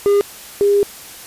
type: tone pair in turn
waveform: triangle / sine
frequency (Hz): 404.8 / 404.8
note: G#4 / G#4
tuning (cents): -44 / -44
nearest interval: unison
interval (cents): 0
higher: neither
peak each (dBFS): -8 / -10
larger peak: first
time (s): 0.06-0.21 / 0.61-0.83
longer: second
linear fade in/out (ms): 0
effects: white hiss -36 dBFS RMS until 1.26 s + resampled to 32000 Hz